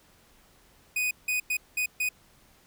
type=tone bursts at uneven times; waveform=45% pulse; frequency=2489 Hz; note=D#7; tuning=in tune; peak=-25 dBFS; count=5; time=0.96-1.11 / 1.28-1.4 / 1.5-1.57 / 1.77-1.86 / 2-2.09 s; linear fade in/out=5 ms; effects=pink hiss -60 dBFS RMS until 2.66 s